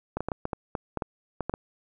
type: clicks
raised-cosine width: 1 ms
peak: -15 dBFS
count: 12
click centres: 0.17 / 0.206 / 0.286 / 0.318 / 0.454 / 0.532 / 0.752 / 0.973 / 1.022 / 1.407 / 1.496 / 1.539 s
effects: none